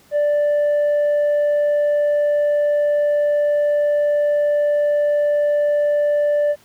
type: tone with tanh clipping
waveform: sine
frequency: 587.3 Hz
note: D5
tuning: in tune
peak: -15 dBFS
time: 0.11-6.56 s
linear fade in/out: 50 ms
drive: 2 dB
effects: pink hiss -52 dBFS RMS until 6.64 s + high-pass 80 Hz 12 dB/octave